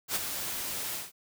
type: noise with ADSR envelope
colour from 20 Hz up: white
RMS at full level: -28 dBFS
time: 0.08-1.12 s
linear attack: 76 ms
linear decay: 22 ms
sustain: -7 dB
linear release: 170 ms
effects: none